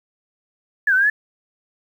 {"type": "exponential two-way sweep", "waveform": "sine", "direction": "down then up", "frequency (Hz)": [1760, 1480, 1760], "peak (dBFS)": -13, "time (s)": [0.87, 1.1], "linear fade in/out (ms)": 5, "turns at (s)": 0.94, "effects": ["8-bit"]}